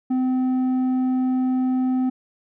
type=tone with low-pass filter; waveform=square; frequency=256.6 Hz; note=C4; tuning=34 cents flat; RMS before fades=-21 dBFS; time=0.1-2.1 s; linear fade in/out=10 ms; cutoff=530 Hz; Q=0.99; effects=none